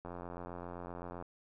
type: click train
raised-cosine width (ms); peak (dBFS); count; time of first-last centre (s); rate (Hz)
1; -30; 104; 0.05-1.224; 87.7
effects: none